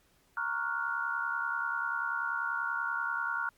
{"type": "chord", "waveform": "sine", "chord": "Gb major seventh", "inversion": "first", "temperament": "equal with one note detuned", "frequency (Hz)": [932.3, 1108.7, 1396.9, 1467.2], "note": ["Bb5", "Db6", "F6", "Gb6"], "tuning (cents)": [0, 0, 0, -15], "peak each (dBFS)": [-39, -39, -33, -36], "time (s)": [0.37, 3.49], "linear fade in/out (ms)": 2, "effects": ["pink hiss -68 dBFS RMS until 3.57 s", "Opus 48 kbps"]}